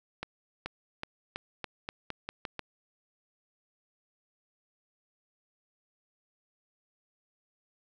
accelerating click train, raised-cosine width 0.3 ms, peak -19 dBFS, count 10, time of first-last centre 0.23-2.593 s, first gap 430 ms, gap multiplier 0.87, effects none

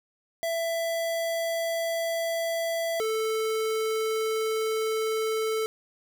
square tone pair in turn, 665 / 440.1 Hz, E5 / A4, +15 / 0 cents, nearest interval perfect fifth, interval 715 cents, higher first, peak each -27 / -26 dBFS, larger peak second, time 0.43-3 / 3-5.66 s, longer second, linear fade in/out 0 ms, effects none

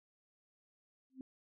sine tone with exponential growth, 261.6 Hz, C4, in tune, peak -40 dBFS, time 1.1-1.21 s, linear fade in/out 1 ms, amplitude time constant 22 ms, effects none

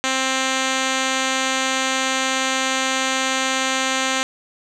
5% pulse tone with low-pass filter, 263.3 Hz, C4, 11 cents sharp, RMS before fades -21 dBFS, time 0.04-4.23 s, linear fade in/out 0 ms, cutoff 6000 Hz, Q 3.1, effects none

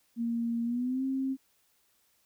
sine tone with pitch glide, 233.1 to 266.2 Hz, A#3 to C4, 0 to +30 cents, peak -28 dBFS, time 0.16-1.37 s, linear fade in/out 50 ms, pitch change +230 cents, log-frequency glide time 0.64-1.04 s, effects white hiss -70 dBFS RMS until 2.25 s

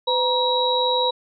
sine tone cluster, 505 / 949 / 3869 Hz, B4 / A#5 / B7, +39 / +31 / -36 cents, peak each -22 dBFS, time 0.07-1.11 s, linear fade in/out 10 ms, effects none

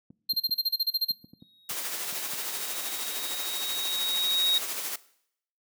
clicks, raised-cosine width 5 ms, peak -25 dBFS, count 10, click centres 0.105 / 0.335 / 0.494 / 1.108 / 1.244 / 1.335 / 1.424 / 1.711 / 2.127 / 2.336 s
square tone bursts, 4186 Hz, C8, in tune, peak -23 dBFS, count 12, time 0.29-1.122 s, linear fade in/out 10 ms, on 40 ms, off 32 ms
triangle tone with exponential growth, 3780 Hz, A#7, 23 cents sharp, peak -20 dBFS, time 1.4-4.58 s, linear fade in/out 2 ms, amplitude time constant 690 ms
white noise with tremolo, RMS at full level -32 dBFS, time 1.69-4.96 s, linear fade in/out 5 ms, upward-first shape sine, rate 13 Hz, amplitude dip 35%
effects noise-tail reverb RT60 0.7 s tail -19 dB re dry + high-pass 300 Hz 12 dB/octave

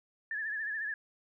sine tone with vibrato, 1733 Hz, A6, 27 cents flat, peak -33 dBFS, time 0.31-0.94 s, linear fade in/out 2 ms, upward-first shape sine, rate 14 Hz, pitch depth 69 cents each way, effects none

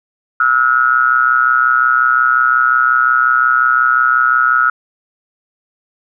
triangle ring-modulated tone, 62.8 Hz, B1, 30 cents sharp, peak -4 dBFS, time 0.4-4.7 s, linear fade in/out 5 ms, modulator 1370 Hz, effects none

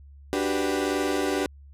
35% pulse chord, G major seventh, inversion second, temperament equal, 293.7 / 370 / 392 / 493.9 Hz, D4 / F#4 / G4 / B4, 0 / 0 / 0 / 0 cents, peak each -26 / -29 / -27 / -30 dBFS, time 0.33-1.46 s, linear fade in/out 0 ms, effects added 70 Hz sine -45 dBFS peak until 1.73 s + low-pass 12000 Hz 12 dB/octave

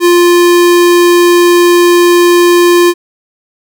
square tone, 349.4 Hz, F4, 1 cent sharp, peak -4 dBFS, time 0-2.94 s, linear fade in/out 50 ms, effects none

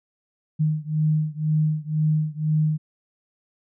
sine beating tone pair, 153.5 / 155.5 Hz, D#3 / D#3, -23 / -1 cents, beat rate 2 Hz, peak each -22 / -23 dBFS, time 0.59-2.78 s, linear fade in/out 20 ms, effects none

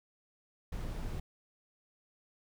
brown noise, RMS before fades -38 dBFS, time 0.72-1.2 s, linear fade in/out 5 ms, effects none

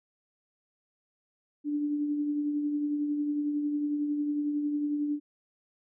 sine tone with tremolo, 293.7 Hz, D4, in tune, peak -25 dBFS, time 1.64-5.2 s, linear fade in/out 50 ms, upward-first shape triangle, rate 11 Hz, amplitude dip 40%, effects none

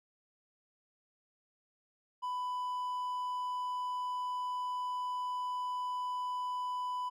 triangle tone, 996 Hz, B5, 14 cents sharp, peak -32 dBFS, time 2.22-7.1 s, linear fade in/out 20 ms, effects none

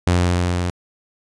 sawtooth tone with level ramp, 88.6 Hz, F2, 25 cents sharp, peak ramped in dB -9 to -16 dBFS, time 0.07-0.7 s, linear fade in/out 0 ms, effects resampled to 22050 Hz

